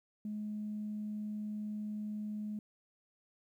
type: tone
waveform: sine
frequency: 211.1 Hz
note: G#3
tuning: 29 cents sharp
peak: -36 dBFS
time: 0.25-2.59 s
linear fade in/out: 2 ms
effects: tanh soft clip ceiling -32 dBFS + 12-bit